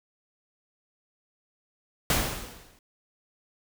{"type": "noise with exponential decay", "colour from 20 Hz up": "pink", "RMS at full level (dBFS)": -21, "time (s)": [2.1, 2.79], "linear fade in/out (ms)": 2, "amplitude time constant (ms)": 150, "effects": []}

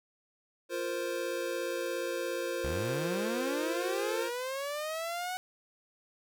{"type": "chord", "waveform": "square", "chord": "F suspended fourth", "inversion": "none", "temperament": "equal", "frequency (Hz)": [349.2, 466.2, 523.3], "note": ["F4", "Bb4", "C5"], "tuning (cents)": [0, 0, 0], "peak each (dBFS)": [-38, -39, -36], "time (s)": [0.69, 4.31], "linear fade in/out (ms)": 50}
{"type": "linear sweep", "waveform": "sawtooth", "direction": "up", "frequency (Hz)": [61.74, 746], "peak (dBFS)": -30, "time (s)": [2.64, 5.37], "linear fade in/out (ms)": 0}
{"effects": []}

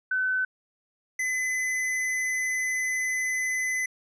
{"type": "tone pair in turn", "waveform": ["sine", "square"], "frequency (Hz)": [1515, 2022], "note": ["F#6", "B6"], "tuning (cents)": [40, 40], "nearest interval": "perfect fourth", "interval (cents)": 500, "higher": "second", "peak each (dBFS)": [-23, -26], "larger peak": "first", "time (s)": [[0.11, 0.45], [1.19, 3.86]], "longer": "second", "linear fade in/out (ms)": 5, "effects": ["low-pass 11000 Hz 12 dB/octave"]}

